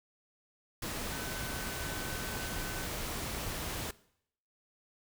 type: tone in noise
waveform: sine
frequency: 1518 Hz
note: F#6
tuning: 44 cents sharp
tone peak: -45 dBFS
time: 1.12-2.86 s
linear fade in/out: 5 ms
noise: pink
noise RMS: -38 dBFS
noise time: 0.82-3.91 s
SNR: -10 dB
effects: noise-tail reverb RT60 0.7 s tail -20 dB re dry